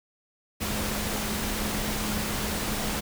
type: tone in noise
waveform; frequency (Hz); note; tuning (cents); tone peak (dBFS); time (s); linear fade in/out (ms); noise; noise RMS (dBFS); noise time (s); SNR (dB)
sine; 210.4; G#3; +23; -34; 0.6-3.01; 20; pink; -30; 0.6-3.01; -7
effects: none